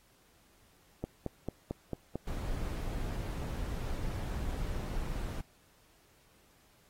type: click train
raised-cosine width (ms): 2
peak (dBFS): -21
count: 6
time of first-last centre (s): 1.04-2.156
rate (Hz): 4.48
type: noise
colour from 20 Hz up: brown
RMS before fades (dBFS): -36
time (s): 2.27-5.41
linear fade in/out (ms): 5
effects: pink hiss -66 dBFS RMS until 6.89 s + AAC 48 kbps